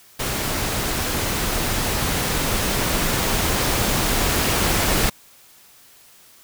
pink noise with level ramp, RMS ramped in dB -24 to -19 dBFS, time 0.19-5.1 s, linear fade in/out 10 ms, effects white hiss -50 dBFS RMS until 6.43 s

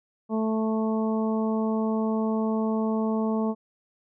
harmonic tone, 220 Hz, A3, in tune, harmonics 1 / 2 / 3 / 4 / 5, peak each -24 / -30 / -34 / -36 / -38 dBFS, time 0.29-3.55 s, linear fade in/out 50 ms, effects none

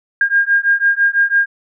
sine beating tone pair, 1612 / 1618 Hz, G6 / G#6, +48 / -46 cents, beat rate 6 Hz, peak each -14 / -14 dBFS, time 0.21-1.46 s, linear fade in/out 2 ms, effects none

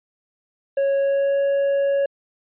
triangle tone with pitch glide, 552 to 557.1 Hz, C#5 to C#5, -7 to +9 cents, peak -15 dBFS, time 0.77-2.06 s, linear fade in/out 5 ms, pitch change +16 cents, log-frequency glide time 0.98-1.4 s, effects resampled to 8000 Hz

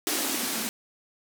violet noise with band-pass filter sweep, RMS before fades -29 dBFS, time 0.07-0.69 s, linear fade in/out 0 ms, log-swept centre 320 to 210 Hz, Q 5.1, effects none

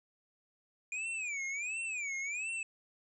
square tone with vibrato, 2410 Hz, D7, 44 cents sharp, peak -36 dBFS, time 0.92-2.63 s, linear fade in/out 2 ms, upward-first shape sine, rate 1.4 Hz, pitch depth 200 cents each way, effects resampled to 22050 Hz

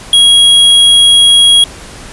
square tone, 3300 Hz, G#7, 12 cents flat, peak -3 dBFS, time 0.13-1.64 s, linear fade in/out 2 ms, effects pink hiss -30 dBFS RMS until 2.12 s + resampled to 24000 Hz

